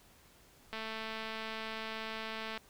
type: click train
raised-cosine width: 0.3 ms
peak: -25 dBFS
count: 409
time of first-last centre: 0.73-2.576 s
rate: 221 Hz
effects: pink hiss -62 dBFS RMS until 2.69 s